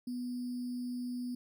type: tone with sample-and-hold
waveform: sine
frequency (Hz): 246.4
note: B3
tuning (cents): -4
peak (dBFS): -35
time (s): 0.07-1.35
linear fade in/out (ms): 5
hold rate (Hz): 4900
effects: none